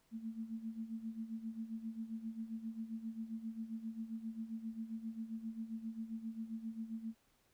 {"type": "tone with tremolo", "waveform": "sine", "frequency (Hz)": 224.3, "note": "A3", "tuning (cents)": 34, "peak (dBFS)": -38, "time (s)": [0.11, 7.15], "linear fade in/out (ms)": 50, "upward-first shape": "sine", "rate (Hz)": 7.5, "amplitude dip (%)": 75, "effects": ["pink hiss -74 dBFS RMS until 7.53 s"]}